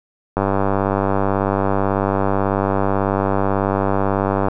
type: click train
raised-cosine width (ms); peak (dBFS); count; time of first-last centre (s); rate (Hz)
1; -4; 405; 0.37-4.484; 98.2
effects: none